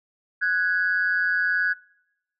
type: tone pair together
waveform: sine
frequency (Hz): 1480 / 1661.2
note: F#6 / G#6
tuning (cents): 0 / 0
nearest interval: major second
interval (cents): 200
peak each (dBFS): -22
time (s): 0.41-1.74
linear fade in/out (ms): 20
effects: noise-tail reverb RT60 0.9 s tail -25 dB re dry + tanh soft clip ceiling -13 dBFS